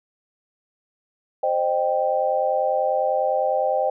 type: chord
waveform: sine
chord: C minor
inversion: none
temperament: equal with one note detuned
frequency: 523.3 / 613.3 / 784 Hz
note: C5 / Eb5 / G5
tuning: 0 / -25 / 0 cents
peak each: -23 dBFS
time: 1.43-3.9 s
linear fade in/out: 5 ms
effects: none